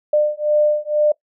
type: beating tone pair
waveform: sine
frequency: 599 / 601.1 Hz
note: D5 / D5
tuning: +34 / +40 cents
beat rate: 2.1 Hz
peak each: -17 dBFS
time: 0.13-1.12 s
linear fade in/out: 5 ms
effects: noise-tail reverb RT60 0.1 s tail -22 dB re dry